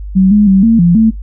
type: tone with pitch steps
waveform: sine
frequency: 189.4 / 208.4 / 192.3 / 227.3 / 172.7 / 222.2 Hz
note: F#3 / G#3 / G3 / A#3 / F3 / A3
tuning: +41 / +6 / -33 / -43 / -19 / +17 cents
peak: -4 dBFS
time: 0.15-1.11 s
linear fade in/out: 20 ms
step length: 160 ms
effects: noise-tail reverb RT60 0.1 s tail -18 dB re dry + added 50 Hz sine -21 dBFS peak until 1.22 s